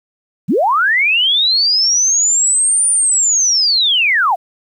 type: linear two-way sweep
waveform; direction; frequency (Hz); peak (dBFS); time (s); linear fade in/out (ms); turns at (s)
sine; up then down; 131.1 to 9397 to 639; -10; 0.48-4.36; 20; 2.89
effects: 8-bit